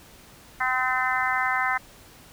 harmonic tone, 256.4 Hz, C4, 35 cents flat, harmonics 3 / 4 / 5 / 6 / 7 / 8, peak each -29 / -29 / -29 / -29 / -29 / -29 dBFS, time 0.6-1.78 s, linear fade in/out 10 ms, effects pink hiss -50 dBFS RMS until 2.32 s

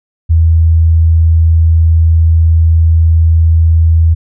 sine tone, 81.6 Hz, E2, 17 cents flat, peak -4 dBFS, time 0.29-4.15 s, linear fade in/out 20 ms, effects none

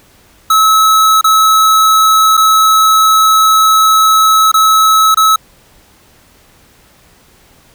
square tone with dropouts, 1295 Hz, E6, 31 cents flat, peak -6 dBFS, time 0.5-5.36 s, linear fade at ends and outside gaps 5 ms, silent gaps 1.212-1.242 / 2.37-2.375 / 4.517-4.54 / 5.146-5.171 s, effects pink hiss -46 dBFS RMS until 7.74 s

